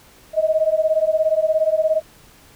sine beating tone pair, 622.3 / 639.3 Hz, D#5 / D#5, 0 / +47 cents, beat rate 17 Hz, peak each -18 dBFS, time 0.33-2.02 s, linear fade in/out 50 ms, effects pink hiss -49 dBFS RMS until 2.55 s

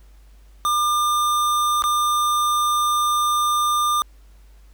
square tone with dropouts, 1200 Hz, D6, 37 cents sharp, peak -18 dBFS, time 0.65-4.02 s, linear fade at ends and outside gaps 0 ms, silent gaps 1.822-1.839 s, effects added 50 Hz sine -45 dBFS peak until 4.73 s + pink hiss -60 dBFS RMS until 4.73 s

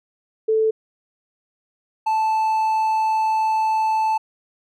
sine / triangle tone pair in turn, 439.6 / 876.9 Hz, A4 / A5, -2 / -6 cents, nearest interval octave, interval 1196 cents, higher second, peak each -15 dBFS, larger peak neither, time 0.48-0.71 / 2.06-4.18 s, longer second, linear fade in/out 10 ms, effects none

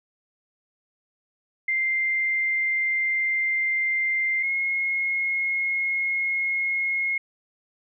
sine tone pair in turn, 2093 / 2159 Hz, C7 / C#7, 0 / -46 cents, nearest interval minor second, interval 54 cents, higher second, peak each -21 / -22 dBFS, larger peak first, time 1.68-4.43 / 4.43-7.18 s, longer neither, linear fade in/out 5 ms, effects none

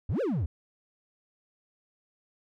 triangle exponential two-way sweep, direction up then down, 69.3 to 580 to 69.3 Hz, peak -24 dBFS, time 0.09-0.46 s, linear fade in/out 5 ms, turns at 0.21 s, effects none

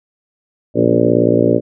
harmonic tone with a mistuned harmonic, 58.27 Hz, A#1, in tune, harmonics 2 / 3 / 4 / 5 / 6 / 7 / 8 / 9 / 10, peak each -20 / -21 / -19 / -17 / -17 / -18 / -18 / -20 / -19 dBFS, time 0.74-1.61 s, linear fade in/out 50 ms, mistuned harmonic 4, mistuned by +54 cents, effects none

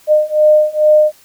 sine beating tone pair, 608 / 610.3 Hz, D#5 / D#5, -40 / -34 cents, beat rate 2.3 Hz, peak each -11 / -10 dBFS, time 0.07-1.12 s, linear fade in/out 50 ms, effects white hiss -47 dBFS RMS until 1.24 s

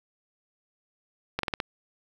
slowing click train, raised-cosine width 0.3 ms, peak -11 dBFS, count 5, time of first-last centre 1.39-1.602 s, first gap 43 ms, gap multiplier 1.14, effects 7-bit

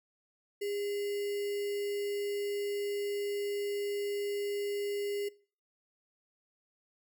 sine tone with sample-and-hold, 406.5 Hz, G#4, 37 cents flat, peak -32 dBFS, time 0.61-5.29 s, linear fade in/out 10 ms, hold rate 2450 Hz, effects noise-tail reverb RT60 0.4 s tail -21 dB re dry

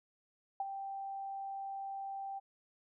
sine tone with ADSR envelope, 784 Hz, G5, in tune, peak -31 dBFS, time 0.6-2.4 s, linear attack 3 ms, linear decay 31 ms, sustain -8 dB, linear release 22 ms, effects none

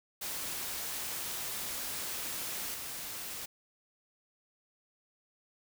white noise with level steps, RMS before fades -38 / -41 dBFS, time 0.21-3.46 s, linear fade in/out 10 ms, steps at 2.74 s, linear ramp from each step 5 ms, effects none

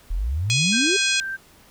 sine exponential sweep, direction up, 37.36 to 415.3 Hz, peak -21 dBFS, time 0.1-0.97 s, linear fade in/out 10 ms
harmonic tone, 834 Hz, G#5, 7 cents sharp, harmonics 3 / 4 / 5 / 6 / 7 / 8 / 9 / 10, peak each -23 / -25 / -27 / -29 / -30 / -31 / -32 / -33 dBFS, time 0.5-1.2 s, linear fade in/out 0 ms
sine tone, 1568 Hz, G6, in tune, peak -26 dBFS, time 0.72-1.37 s, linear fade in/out 20 ms
effects pink hiss -52 dBFS RMS until 1.7 s

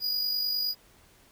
square tone with amplitude modulation, 4900 Hz, D#8, 27 cents flat, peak -25 dBFS, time 0-0.75 s, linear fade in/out 50 ms, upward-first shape sine, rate 49.8 Hz, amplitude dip 45%, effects pink hiss -59 dBFS RMS until 1.31 s

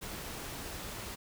pink noise, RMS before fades -42 dBFS, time 0.01-1.16 s, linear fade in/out 20 ms, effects none

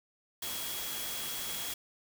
sine tone in noise, 3322 Hz, G#7, in tune, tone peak -43 dBFS, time 0.42-1.74 s, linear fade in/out 5 ms, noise white, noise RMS -38 dBFS, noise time 0.42-1.74 s, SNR -8 dB, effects none

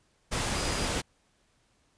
sine tone in noise, 4900 Hz, D#8, 27 cents flat, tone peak -40 dBFS, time 0.54-0.87 s, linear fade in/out 20 ms, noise pink, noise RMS -30 dBFS, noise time 0.31-1.02 s, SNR -13 dB, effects pink hiss -69 dBFS RMS until 1.97 s + resampled to 22050 Hz

